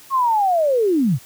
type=linear sweep; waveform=sine; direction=down; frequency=1100 to 105.7 Hz; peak=-14 dBFS; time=0.1-1.19 s; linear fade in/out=50 ms; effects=white hiss -45 dBFS RMS until 1.25 s